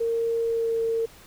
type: tone with pitch glide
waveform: sine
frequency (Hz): 460.4 to 455.1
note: A#4 to A#4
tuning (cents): -22 to -42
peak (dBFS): -22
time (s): 0-1.06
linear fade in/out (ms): 10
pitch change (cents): -20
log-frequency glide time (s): 0.43-0.82
effects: pink hiss -50 dBFS RMS until 1.26 s